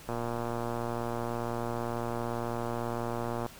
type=click train; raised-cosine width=1 ms; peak=-20 dBFS; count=399; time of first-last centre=0.09-3.463 s; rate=118 Hz; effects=pink hiss -50 dBFS RMS until 3.59 s